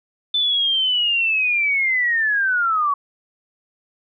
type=linear sweep; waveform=sine; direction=down; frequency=3534 to 1108.7 Hz; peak=-16 dBFS; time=0.34-2.94 s; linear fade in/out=5 ms; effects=none